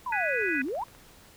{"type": "exponential two-way sweep", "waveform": "sine", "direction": "down then up", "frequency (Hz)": [1046.5, 250.5, 1046.5], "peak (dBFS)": -29, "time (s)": [0.06, 0.84], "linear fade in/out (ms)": 5, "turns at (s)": 0.63}
{"type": "chord", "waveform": "sine", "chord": "G# minor seventh", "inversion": "third", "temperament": "equal", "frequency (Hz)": [1480, 1661.2, 1975.5, 2489], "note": ["F#6", "G#6", "B6", "D#7"], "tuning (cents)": [0, 0, 0, 0], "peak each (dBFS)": -32, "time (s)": [0.12, 0.62], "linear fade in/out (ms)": 5}
{"type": "click train", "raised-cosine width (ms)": 0.5, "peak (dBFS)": -36, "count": 9, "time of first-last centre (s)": [0.42, 0.95], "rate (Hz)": 15.1}
{"effects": ["pink hiss -54 dBFS RMS until 1.36 s"]}